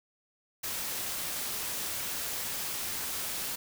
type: noise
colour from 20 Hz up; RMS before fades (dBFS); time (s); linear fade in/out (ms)
white; -35; 0.63-3.56; 10
effects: none